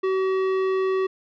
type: tone with tanh clipping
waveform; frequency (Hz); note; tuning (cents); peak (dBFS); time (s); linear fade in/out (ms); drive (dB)
sine; 379.5; F#4; +44; -22; 0.03-1.07; 10; 14
effects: none